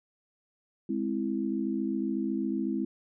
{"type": "chord", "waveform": "sine", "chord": "Ab augmented", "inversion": "none", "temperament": "equal", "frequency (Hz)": [207.7, 261.6, 329.6], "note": ["Ab3", "C4", "E4"], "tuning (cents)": [0, 0, 0], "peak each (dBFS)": -32, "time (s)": [0.89, 2.85], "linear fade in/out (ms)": 5, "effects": []}